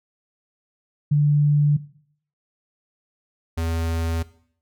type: tone pair in turn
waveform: sine / square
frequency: 146.83 / 82.41 Hz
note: D3 / E2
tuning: 0 / 0 cents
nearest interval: minor seventh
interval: 1000 cents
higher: first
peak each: -14 / -23 dBFS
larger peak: first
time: 1.11-1.77 / 3.57-4.23 s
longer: neither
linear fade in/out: 10 ms
effects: noise-tail reverb RT60 0.6 s tail -18 dB re dry